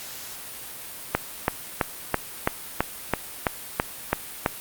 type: click train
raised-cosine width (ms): 0.5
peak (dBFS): -4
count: 11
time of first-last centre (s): 1.15-4.461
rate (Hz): 3.02
effects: white hiss -38 dBFS RMS until 4.6 s + Opus 48 kbps